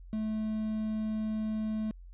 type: tone with quantisation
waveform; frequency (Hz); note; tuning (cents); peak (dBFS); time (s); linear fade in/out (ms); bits
triangle; 216.9; A3; -25; -28; 0.13-1.91; 0; 8
effects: added 44 Hz sine -46 dBFS peak until 2.13 s + resampled to 8000 Hz